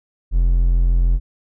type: tone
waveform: triangle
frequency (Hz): 43.18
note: F1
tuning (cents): -19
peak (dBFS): -10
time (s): 0.31-1.2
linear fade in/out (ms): 50
effects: none